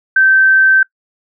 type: tone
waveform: sine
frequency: 1551 Hz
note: G6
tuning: 19 cents flat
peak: -6 dBFS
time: 0.16-0.83 s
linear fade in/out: 5 ms
effects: noise-tail reverb RT60 0.1 s tail -23 dB re dry